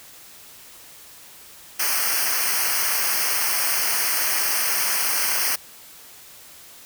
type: noise with comb filter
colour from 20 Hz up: white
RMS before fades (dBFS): -22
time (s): 1.79-5.56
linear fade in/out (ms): 10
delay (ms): 0.27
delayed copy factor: -1
effects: white hiss -45 dBFS RMS until 6.85 s